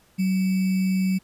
sine tone with sample-and-hold, 188.3 Hz, F#3, 31 cents sharp, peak -19 dBFS, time 0.18-1.19 s, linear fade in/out 20 ms, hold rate 2450 Hz, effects pink hiss -59 dBFS RMS until 1.23 s + resampled to 32000 Hz

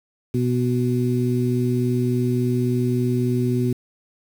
harmonic tone, 123.5 Hz, B2, in tune, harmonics 1 / 2 / 3, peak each -21 / -22 / -25 dBFS, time 0.34-3.73 s, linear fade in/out 5 ms, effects 7-bit

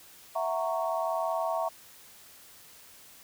sine chord, F# dominant seventh, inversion third, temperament equal with one note detuned, 659.3 / 740 / 923.8 / 1108.7 Hz, E5 / F#5 / A#5 / C#6, 0 / 0 / -16 / 0 cents, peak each -30 / -35 / -34 / -35 dBFS, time 0.35-1.69 s, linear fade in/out 10 ms, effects white hiss -53 dBFS RMS until 3.23 s

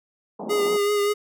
pink band-pass noise, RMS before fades -33 dBFS, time 0.39-0.77 s, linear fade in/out 5 ms, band 190 to 940 Hz, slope 48 dB/octave
square tone with vibrato, 411.2 Hz, G#4, 17 cents flat, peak -20 dBFS, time 0.49-1.14 s, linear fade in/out 20 ms, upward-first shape triangle, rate 5.2 Hz, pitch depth 30 cents each way
effects none

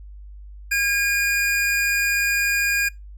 square tone pair together, 1625.8 / 2436 Hz, G#6 / D#7, -37 / -37 cents, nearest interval perfect fifth, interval 700 cents, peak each -22 dBFS, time 0.71-2.89 s, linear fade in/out 10 ms, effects noise-tail reverb RT60 0.2 s tail -23 dB re dry + added 50 Hz sine -37 dBFS peak until 3.17 s

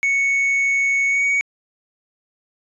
triangle tone with pitch glide, 2217 to 2243 Hz, C#7 to C#7, 0 to +20 cents, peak -14 dBFS, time 0.03-1.41 s, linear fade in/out 0 ms, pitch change +20 cents, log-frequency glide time 1.08-1.23 s, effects resampled to 22050 Hz

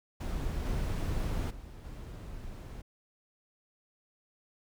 brown noise with level steps, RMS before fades -34 / -32 / -46 / -43 dBFS, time 0.2-2.82 s, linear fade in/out 10 ms, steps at 0.65 / 1.5 / 1.84 s, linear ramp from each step 10 ms, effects none

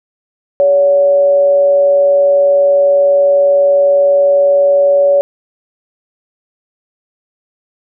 sine tone with frequency modulation, 566 Hz, C#5, 36 cents sharp, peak -6 dBFS, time 0.6-5.21 s, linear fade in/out 0 ms, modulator 162 Hz, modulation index 0.21, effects none

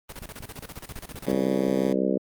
pink noise with tremolo, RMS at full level -38 dBFS, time 0.09-1.32 s, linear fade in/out 5 ms, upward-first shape square, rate 15 Hz, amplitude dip 80%
click train, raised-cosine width 5 ms, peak -28 dBFS, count 7, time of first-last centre 0.22-1.333 s, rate 5.39 Hz
10% pulse tone, 138.59 Hz, C#3, in tune, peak -25 dBFS, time 1.26-1.93 s, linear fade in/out 5 ms
harmonic tone, 65.41 Hz, C2, in tune, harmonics 3 / 4 / 5 / 6 / 7 / 8 / 9, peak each -27 / -28 / -29 / -30 / -30 / -31 / -32 dBFS, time 1.27-2.18 s, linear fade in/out 10 ms
effects Opus 32 kbps

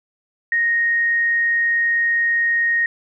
sine tone, 1864.7 Hz, A#6, in tune, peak -15 dBFS, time 0.52-2.86 s, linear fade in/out 2 ms, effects none

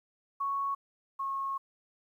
sine tone pair in turn, 1108.7 / 1090.3 Hz, C#6 / C#6, 0 / -29 cents, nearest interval unison, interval 29 cents, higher first, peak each -29 / -31 dBFS, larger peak first, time 0.4-0.75 / 1.19-1.58 s, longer second, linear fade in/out 10 ms, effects 11-bit

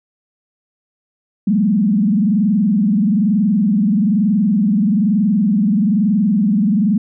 sine tone with frequency modulation, 205.9 Hz, G#3, 15 cents flat, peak -11 dBFS, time 1.47-6.98 s, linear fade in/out 5 ms, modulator 21.1 Hz, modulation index 1.2, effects none

